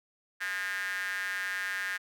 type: tone with high-pass filter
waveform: square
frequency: 95.5 Hz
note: G2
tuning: 45 cents flat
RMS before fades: -34 dBFS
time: 0.4-1.98 s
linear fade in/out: 20 ms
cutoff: 1700 Hz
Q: 8.5
effects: none